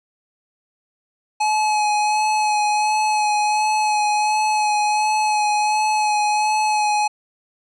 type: tone with vibrato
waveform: square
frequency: 848 Hz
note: G#5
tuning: 36 cents sharp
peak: -17 dBFS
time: 1.4-7.08 s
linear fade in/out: 10 ms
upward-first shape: sine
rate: 1.4 Hz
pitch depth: 20 cents each way
effects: resampled to 22050 Hz